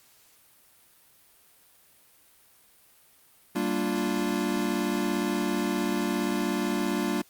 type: chord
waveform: square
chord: G minor seventh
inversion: none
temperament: equal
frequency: 196 / 233.1 / 293.7 / 349.2 Hz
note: G3 / Bb3 / D4 / F4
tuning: 0 / 0 / 0 / 0 cents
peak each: -32 dBFS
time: 3.55-7.22 s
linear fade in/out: 10 ms
effects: white hiss -59 dBFS RMS until 7.29 s + Opus 48 kbps